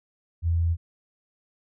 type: tone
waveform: sine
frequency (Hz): 84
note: E2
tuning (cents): +33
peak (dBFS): -20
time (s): 0.42-0.77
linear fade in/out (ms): 50
effects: none